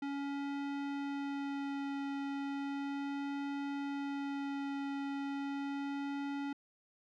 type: tone with vibrato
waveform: square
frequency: 280 Hz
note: C#4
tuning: 18 cents sharp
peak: -37 dBFS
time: 0.02-6.53 s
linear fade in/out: 5 ms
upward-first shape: sine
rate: 0.35 Hz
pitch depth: 9 cents each way
effects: low-pass 3000 Hz 12 dB/octave